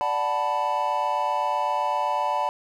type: chord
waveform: triangle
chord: B minor seventh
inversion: first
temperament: equal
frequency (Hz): 587.3 / 740 / 880 / 987.8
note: D5 / F#5 / A5 / B5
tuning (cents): 0 / 0 / 0 / 0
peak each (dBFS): -28 / -28 / -24 / -25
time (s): 0.01-2.49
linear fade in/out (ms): 0
effects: none